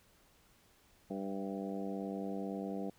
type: harmonic tone with a mistuned harmonic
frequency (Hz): 98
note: G2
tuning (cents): 0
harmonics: 2 / 3 / 4 / 5 / 6 / 7 / 8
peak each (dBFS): -40 / -43 / -46 / -45 / -52 / -47 / -52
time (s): 1.1-2.9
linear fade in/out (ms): 5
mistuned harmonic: 7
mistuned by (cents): -20
effects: pink hiss -67 dBFS RMS until 2.98 s